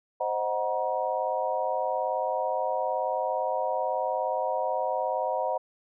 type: chord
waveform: sine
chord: C half-diminished seventh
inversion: none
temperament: equal with one note detuned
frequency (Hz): 523.3 / 622.3 / 740 / 951.9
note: C5 / Eb5 / Gb5 / Bb5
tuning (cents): 0 / 0 / 0 / +36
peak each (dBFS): -31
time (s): 0.2-5.58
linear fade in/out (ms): 10
effects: none